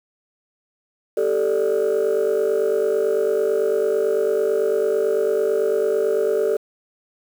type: chord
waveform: sine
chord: G suspended second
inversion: none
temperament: just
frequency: 392 / 441 / 588 Hz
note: G4 / A4 / D5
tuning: 0 / +4 / +2 cents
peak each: -20 / -18 / -22 dBFS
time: 1.17-6.57 s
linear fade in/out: 5 ms
effects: tanh soft clip ceiling -13 dBFS + 7-bit